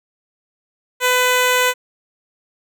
10% pulse tone, 501 Hz, B4, 25 cents sharp, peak -5 dBFS, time 1-1.74 s, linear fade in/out 50 ms, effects none

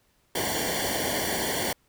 pink noise with comb filter, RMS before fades -28 dBFS, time 0.35-1.73 s, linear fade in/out 5 ms, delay 0.78 ms, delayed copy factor -1, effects pink hiss -67 dBFS RMS until 1.88 s

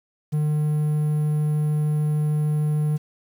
triangle tone, 151.1 Hz, D3, 50 cents sharp, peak -17 dBFS, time 0.32-2.98 s, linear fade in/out 20 ms, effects 8-bit

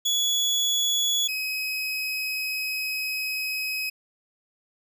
30% pulse tone pair in turn, 3389 / 2539 Hz, G#7 / D#7, +34 / +34 cents, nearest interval perfect fourth, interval 500 cents, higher first, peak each -19 / -24 dBFS, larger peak first, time 0.05-1.28 / 1.28-3.9 s, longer second, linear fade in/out 10 ms, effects none

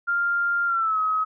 sine tone with pitch glide, 1396.9 to 1273.6 Hz, F6 to D#6, 0 to +40 cents, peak -20 dBFS, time 0.07-1.25 s, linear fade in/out 20 ms, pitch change -160 cents, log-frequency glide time 0.66-0.99 s, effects none

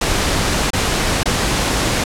pink noise with dropouts, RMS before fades -17 dBFS, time 0.01-2.04 s, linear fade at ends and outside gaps 5 ms, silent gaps 0.705-0.732 / 1.233-1.256 s, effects low-pass 9000 Hz 12 dB/octave

